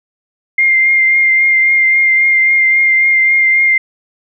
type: tone with vibrato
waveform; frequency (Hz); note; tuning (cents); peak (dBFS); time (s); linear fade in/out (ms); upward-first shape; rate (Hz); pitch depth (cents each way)
sine; 2108; C7; +12; -7; 0.58-3.78; 5; triangle; 3.7; 22
effects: none